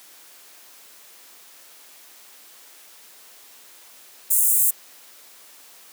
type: high-pass noise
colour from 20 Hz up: pink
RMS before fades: -18 dBFS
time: 4.3-4.71 s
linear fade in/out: 10 ms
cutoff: 7900 Hz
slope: 48 dB/octave
effects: white hiss -48 dBFS RMS until 5.92 s + high-pass 300 Hz 12 dB/octave